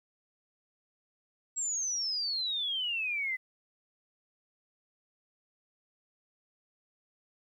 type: exponential sweep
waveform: sine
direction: down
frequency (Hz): 7700 to 2000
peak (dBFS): -30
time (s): 1.56-3.37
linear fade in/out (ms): 20
effects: 11-bit